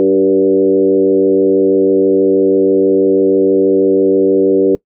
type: tone with frequency modulation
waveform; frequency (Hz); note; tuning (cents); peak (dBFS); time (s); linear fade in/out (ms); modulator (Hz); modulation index
sine; 385.9; G4; -27; -7; 0-4.75; 0; 93.8; 1.2
effects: noise-tail reverb RT60 0.1 s tail -22 dB re dry